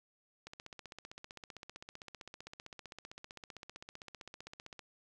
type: click train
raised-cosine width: 0.2 ms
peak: -30 dBFS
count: 68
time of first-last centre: 0.47-4.793 s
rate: 15.5 Hz
effects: none